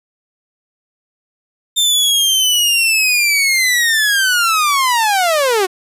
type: linear sweep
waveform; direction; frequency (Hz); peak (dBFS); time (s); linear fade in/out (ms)
sawtooth; down; 3603 to 356.5; -8; 1.76-5.67; 20
effects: resampled to 32000 Hz